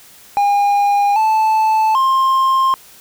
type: tone with pitch steps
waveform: triangle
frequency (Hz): 811 / 875 / 1059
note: G#5 / A5 / C6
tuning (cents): -41 / -10 / +21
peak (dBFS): -9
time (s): 0.37-2.74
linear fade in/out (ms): 0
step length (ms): 790
effects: white hiss -43 dBFS RMS until 3 s